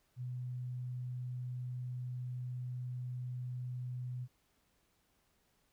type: tone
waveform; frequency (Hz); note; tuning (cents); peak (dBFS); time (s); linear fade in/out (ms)
sine; 124.9; B2; +20; -38; 0.16-4.28; 50
effects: pink hiss -75 dBFS RMS until 5.72 s